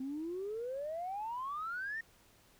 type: exponential sweep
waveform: sine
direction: up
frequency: 256.4 to 1864.7 Hz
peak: -36 dBFS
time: 0-2.01 s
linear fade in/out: 5 ms
effects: tanh soft clip ceiling -32 dBFS + pink hiss -65 dBFS RMS until 2.59 s